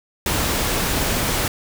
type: noise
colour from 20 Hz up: pink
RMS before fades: -21 dBFS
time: 0.26-1.48 s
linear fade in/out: 2 ms
effects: none